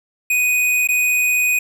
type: tone with dropouts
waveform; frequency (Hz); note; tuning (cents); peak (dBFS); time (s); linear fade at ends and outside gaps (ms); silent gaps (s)
square; 2489; D#7; 0; -15; 0.3-1.59; 5; 0.874-0.887
effects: none